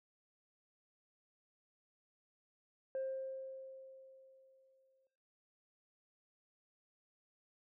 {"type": "tone with exponential decay", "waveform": "sine", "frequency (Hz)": 530, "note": "C5", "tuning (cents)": 22, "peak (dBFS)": -34, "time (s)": [2.95, 5.07], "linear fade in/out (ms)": 1, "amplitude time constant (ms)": 460, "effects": ["noise-tail reverb RT60 1.0 s tail -22 dB re dry", "tanh soft clip ceiling -34 dBFS"]}